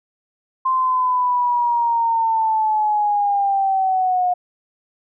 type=linear sweep; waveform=sine; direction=down; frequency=1046.5 to 717 Hz; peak=-15 dBFS; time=0.65-4.34 s; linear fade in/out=10 ms; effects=none